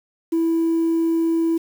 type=tone; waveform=sine; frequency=329.6 Hz; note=E4; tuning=in tune; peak=-15 dBFS; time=0.32-1.58 s; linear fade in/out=10 ms; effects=tanh soft clip ceiling -13 dBFS + 7-bit